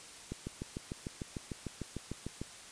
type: click train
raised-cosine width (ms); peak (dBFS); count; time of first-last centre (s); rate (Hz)
3; -25; 15; 0.32-2.416; 6.68
effects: white hiss -51 dBFS RMS until 2.71 s + resampled to 22050 Hz